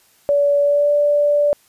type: tone with pitch glide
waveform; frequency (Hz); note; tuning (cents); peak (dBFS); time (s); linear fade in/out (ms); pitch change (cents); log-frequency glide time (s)
sine; 573 to 584; D5 to D5; -43 to -10; -12; 0.29-1.53; 0; +33; 0.6-0.91
effects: white hiss -55 dBFS RMS until 1.68 s + resampled to 32000 Hz